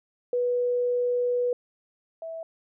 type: tone pair in turn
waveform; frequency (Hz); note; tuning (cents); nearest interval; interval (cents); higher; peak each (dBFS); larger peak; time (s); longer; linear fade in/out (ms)
sine; 490 / 654.1; B4 / E5; -14 / -14; perfect fourth; 500; second; -22 / -33; first; 0.33-1.53 / 2.22-2.43; first; 2
effects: none